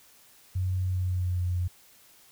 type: tone with pitch glide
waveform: sine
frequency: 92.5 to 89.3 Hz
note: F#2 to F2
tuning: 0 to +39 cents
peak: -25 dBFS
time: 0.55-1.68 s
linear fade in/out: 10 ms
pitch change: -61 cents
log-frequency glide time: 0.83-1.49 s
effects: white hiss -57 dBFS RMS until 2.31 s

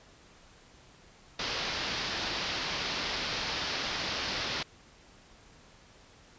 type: low-pass noise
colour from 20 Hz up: white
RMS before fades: -34 dBFS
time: 1.39-4.63 s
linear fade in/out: 5 ms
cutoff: 5300 Hz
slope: 48 dB/octave
effects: pink hiss -57 dBFS RMS until 6.38 s + resampled to 16000 Hz

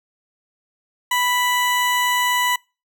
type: tone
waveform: 20% pulse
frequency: 987.8 Hz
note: B5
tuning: in tune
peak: -12 dBFS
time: 1.11-2.56 s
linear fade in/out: 5 ms
effects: noise-tail reverb RT60 0.3 s tail -26 dB re dry

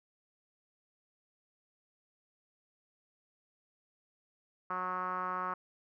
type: tone with low-pass filter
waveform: 5% pulse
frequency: 183 Hz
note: F#3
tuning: 19 cents flat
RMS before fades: -36 dBFS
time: 4.7-5.54 s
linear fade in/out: 5 ms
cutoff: 1200 Hz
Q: 6
effects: none

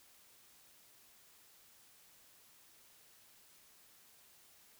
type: silence
effects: white hiss -64 dBFS RMS until 4.79 s

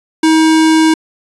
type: tone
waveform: square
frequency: 318.1 Hz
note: D#4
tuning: 38 cents sharp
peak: -7 dBFS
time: 0.23-0.94 s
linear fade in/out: 5 ms
effects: resampled to 24000 Hz

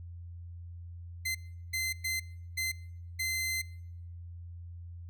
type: tone bursts at uneven times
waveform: sawtooth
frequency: 2068 Hz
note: C7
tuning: 21 cents flat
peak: -27 dBFS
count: 5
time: 1.25-1.35 / 1.73-1.93 / 2.04-2.2 / 2.57-2.72 / 3.19-3.62 s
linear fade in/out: 10 ms
effects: noise-tail reverb RT60 0.8 s tail -25 dB re dry + added 86 Hz sine -42 dBFS peak until 5.09 s

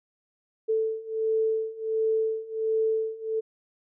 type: beating tone pair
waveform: sine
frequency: 441.1 / 442.5 Hz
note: A4 / A4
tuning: +4 / +10 cents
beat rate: 1.4 Hz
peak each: -28 / -26 dBFS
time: 0.68-3.41 s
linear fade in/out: 20 ms
effects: none

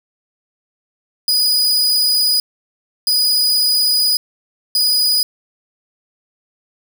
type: tone bursts at uneven times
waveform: 40% pulse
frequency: 4942 Hz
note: D#8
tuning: 13 cents flat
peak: -11 dBFS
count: 3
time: 1.28-2.4 / 3.07-4.17 / 4.75-5.23 s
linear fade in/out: 2 ms
effects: none

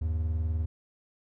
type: tone pair together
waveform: triangle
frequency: 79.02 / 99.1 Hz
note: D#2 / G2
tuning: +27 / +19 cents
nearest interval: major third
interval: 392 cents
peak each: -25 / -34 dBFS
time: 0.01-0.66 s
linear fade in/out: 10 ms
effects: none

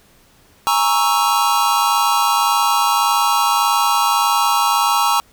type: chord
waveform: square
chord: A# half-diminished seventh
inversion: third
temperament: equal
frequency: 830.6 / 932.3 / 1108.7 / 1318.5 Hz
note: G#5 / A#5 / C#6 / E6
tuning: 0 / 0 / 0 / 0 cents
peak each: -21 / -19 / -20 / -20 dBFS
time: 0.67-5.2 s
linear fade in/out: 0 ms
effects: pink hiss -52 dBFS RMS until 5.32 s

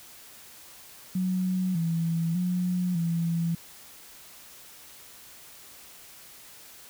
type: tone with pitch steps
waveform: sine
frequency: 184.8 / 165.7 / 180.2 / 167.6 Hz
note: F#3 / E3 / F#3 / E3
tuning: -2 / +9 / -45 / +29 cents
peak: -24 dBFS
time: 1.15-3.55 s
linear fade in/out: 5 ms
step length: 600 ms
effects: white hiss -49 dBFS RMS until 6.89 s

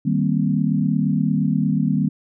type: chord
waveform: sine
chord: C minor seventh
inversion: first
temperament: equal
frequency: 155.56 / 196 / 233.1 / 261.6 Hz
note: Eb3 / G3 / Bb3 / C4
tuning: 0 / 0 / 0 / 0 cents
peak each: -21 / -21 / -23 / -24 dBFS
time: 0.05-2.09 s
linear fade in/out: 10 ms
effects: none

